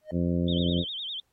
triangle tone with exponential growth, 617 Hz, D#5, 15 cents flat, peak -29 dBFS, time 0.01-0.11 s, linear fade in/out 2 ms, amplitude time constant 20 ms
harmonic tone, 86.7 Hz, F2, 12 cents flat, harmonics 1 / 2 / 3 / 4 / 5 / 6 / 7, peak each -31 / -26 / -30 / -34 / -41 / -36 / -41 dBFS, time 0.11-0.85 s, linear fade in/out 50 ms
sine tone with vibrato, 3399 Hz, G#7, 39 cents sharp, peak -32 dBFS, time 0.48-1.2 s, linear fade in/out 2 ms, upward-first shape sine, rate 9.9 Hz, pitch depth 180 cents each way
effects pink hiss -74 dBFS RMS until 1.32 s + AAC 48 kbps

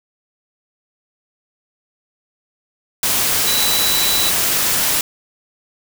sine tone in noise, 3948 Hz, B7, 1 cent flat, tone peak -19 dBFS, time 3.47-4.3 s, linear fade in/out 2 ms, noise white, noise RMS -17 dBFS, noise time 3.03-5.01 s, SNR -5 dB, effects none

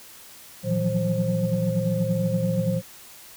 sine tone cluster, 115.3 / 162.6 / 174.8 / 183.5 / 529 Hz, A#2 / E3 / F3 / F#3 / C5, -19 / -23 / +2 / -14 / +19 cents, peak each -27 dBFS, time 0.63-2.82 s, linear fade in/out 50 ms, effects tanh soft clip ceiling -11 dBFS + white hiss -46 dBFS RMS until 3.36 s

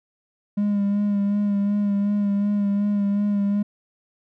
triangle tone with vibrato, 203.3 Hz, G#3, 37 cents flat, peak -16 dBFS, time 0.57-3.63 s, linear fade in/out 10 ms, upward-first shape sine, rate 2.7 Hz, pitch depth 26 cents each way, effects tanh soft clip ceiling -12 dBFS

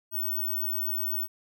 sine tone, 15804 Hz, B9, in tune, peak -27 dBFS, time 0.11-1.28 s, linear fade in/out 50 ms, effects none

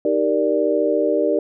sine chord, Eb major seventh, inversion none, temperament equal, 311.1 / 392 / 466.2 / 587.3 Hz, Eb4 / G4 / Bb4 / D5, 0 / 0 / 0 / 0 cents, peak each -22 / -22 / -21 / -20 dBFS, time 0.05-1.39 s, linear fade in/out 2 ms, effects none

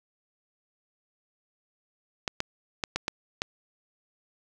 clicks, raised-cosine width 0.2 ms, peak -10 dBFS, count 6, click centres 2.278 / 2.404 / 2.838 / 2.96 / 3.081 / 3.419 s, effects none

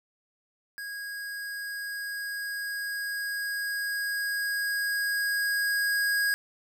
square tone with level ramp, 1644 Hz, G#6, 18 cents flat, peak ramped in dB -36 to -24 dBFS, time 0.78-6.34 s, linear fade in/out 0 ms, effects none

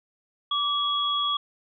sine tone pair together, 1161 / 3334 Hz, D6 / G#7, -20 / +6 cents, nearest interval octave + tritone, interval 1826 cents, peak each -26 / -25 dBFS, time 0.51-1.37 s, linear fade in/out 5 ms, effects none

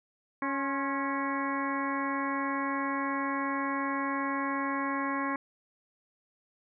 harmonic tone with a mistuned harmonic, 277.2 Hz, C#4, in tune, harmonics 1 / 2 / 3 / 4 / 5 / 6 / 7 / 8, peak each -33 / -40 / -40 / -33 / -44 / -39 / -40 / -42 dBFS, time 0.42-5.36 s, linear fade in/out 2 ms, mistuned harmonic 4, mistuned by -46 cents, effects none

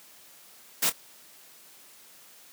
white noise with echo, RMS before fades -24 dBFS, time 0.82-0.9 s, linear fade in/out 10 ms, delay 26 ms, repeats 1, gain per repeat -13 dB, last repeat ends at 0.926 s, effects white hiss -53 dBFS RMS until 2.52 s + high-pass 150 Hz 12 dB/octave

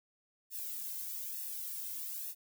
violet noise with flanger, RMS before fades -41 dBFS, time 0.5-2.35 s, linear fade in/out 50 ms, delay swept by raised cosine 1.1 to 1.92 ms, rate 1.1 Hz, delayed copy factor +0.9, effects none

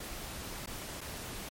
pink noise with dropouts, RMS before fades -42 dBFS, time 0-1.49 s, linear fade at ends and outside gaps 5 ms, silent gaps 0.661-0.672 / 1.008-1.012 s, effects MP3 64 kbps

